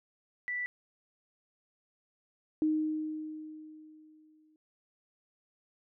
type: tone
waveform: sine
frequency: 1970 Hz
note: B6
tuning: 5 cents flat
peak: -32 dBFS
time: 0.48-0.66 s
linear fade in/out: 0 ms
type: tone with exponential decay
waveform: sine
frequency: 310 Hz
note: D#4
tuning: 6 cents flat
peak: -24 dBFS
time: 2.62-4.56 s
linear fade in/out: 1 ms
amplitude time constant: 420 ms
effects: none